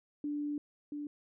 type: tone pair in turn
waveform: sine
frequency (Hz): 293.2 / 293.2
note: D4 / D4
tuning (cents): -3 / -3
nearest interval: unison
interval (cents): 0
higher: neither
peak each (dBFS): -33 / -37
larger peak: first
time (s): 0.24-0.58 / 0.92-1.07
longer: first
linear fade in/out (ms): 2
effects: none